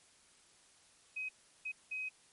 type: tone bursts at uneven times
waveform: sine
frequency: 2527 Hz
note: D#7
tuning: 26 cents sharp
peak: -37 dBFS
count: 3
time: 1.16-1.29 / 1.65-1.72 / 1.91-2.09 s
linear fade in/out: 10 ms
effects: white hiss -65 dBFS RMS until 2.32 s + MP3 48 kbps